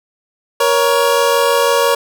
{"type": "tone pair together", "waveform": "25% pulse", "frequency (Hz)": [472, 558], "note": ["A#4", "C#5"], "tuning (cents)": [22, 11], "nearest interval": "minor third", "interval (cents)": 289, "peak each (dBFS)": -10, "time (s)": [0.6, 1.95], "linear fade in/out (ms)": 5, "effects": []}